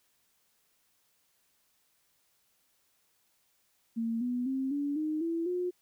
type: tone with pitch steps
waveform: sine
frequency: 228.5 / 246.3 / 265.5 / 286.2 / 308.6 / 332.6 / 358.6 Hz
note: A#3 / B3 / C4 / D4 / D#4 / E4 / F4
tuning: -34 / -5 / +25 / -45 / -14 / +16 / +46 cents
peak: -29 dBFS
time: 3.96-5.71 s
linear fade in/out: 20 ms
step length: 250 ms
effects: white hiss -72 dBFS RMS until 5.81 s